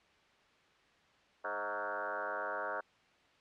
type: tone with frequency modulation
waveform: sine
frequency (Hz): 1024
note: C6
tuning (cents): -38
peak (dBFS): -35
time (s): 1.44-2.81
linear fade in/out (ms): 10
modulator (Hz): 99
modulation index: 5.5
effects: white hiss -66 dBFS RMS until 3.4 s + low-pass 3000 Hz 12 dB/octave